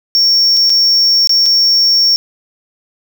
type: tone with dropouts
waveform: triangle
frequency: 5490 Hz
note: F8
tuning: 31 cents flat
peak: -6 dBFS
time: 0.15-2.16 s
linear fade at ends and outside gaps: 0 ms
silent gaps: 0.567-0.57 / 0.696-0.701 / 1.273-1.294 / 1.458-1.462 s
effects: 7-bit